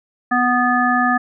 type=harmonic tone; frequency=246.9 Hz; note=B3; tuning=in tune; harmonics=1 / 3 / 5 / 7; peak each=-19 / -19 / -19 / -19 dBFS; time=0.31-1.18 s; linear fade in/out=10 ms; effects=none